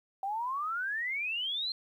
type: exponential sweep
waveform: sine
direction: up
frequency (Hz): 761 to 4232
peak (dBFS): -31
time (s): 0.23-1.72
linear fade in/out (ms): 2
effects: 11-bit